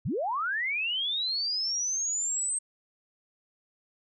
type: linear sweep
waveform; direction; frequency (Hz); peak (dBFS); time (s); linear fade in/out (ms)
sine; up; 77.78 to 8372; -27; 0.05-2.59; 10
effects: none